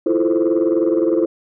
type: chord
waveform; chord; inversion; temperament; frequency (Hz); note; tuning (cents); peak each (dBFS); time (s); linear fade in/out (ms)
sine; F major seventh; third; equal; 329.6 / 349.2 / 440 / 523.3; E4 / F4 / A4 / C5; 0 / 0 / 0 / 0; -16 / -18 / -20 / -20; 0.06-1.26; 5
effects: tanh soft clip ceiling -8 dBFS